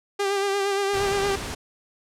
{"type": "tone with vibrato", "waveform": "sawtooth", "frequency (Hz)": 397.5, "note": "G4", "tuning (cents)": 24, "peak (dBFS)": -18, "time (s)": [0.19, 1.36], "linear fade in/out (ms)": 10, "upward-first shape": "sine", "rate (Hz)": 8.6, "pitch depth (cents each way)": 35}
{"type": "noise", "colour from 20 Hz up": "pink", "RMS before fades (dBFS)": -32, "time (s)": [0.93, 1.55], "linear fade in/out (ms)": 10}
{"effects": ["low-pass 9000 Hz 12 dB/octave"]}